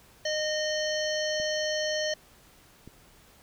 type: harmonic tone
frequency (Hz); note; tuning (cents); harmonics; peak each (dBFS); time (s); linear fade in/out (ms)
614; D#5; -23; 1 / 3 / 5 / 7 / 9 / 10; -29 / -34 / -36 / -37 / -39 / -39; 0.25-2.14; 5
type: clicks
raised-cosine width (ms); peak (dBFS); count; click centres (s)
3; -31; 2; 1.4 / 2.876
effects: pink hiss -57 dBFS RMS until 3.42 s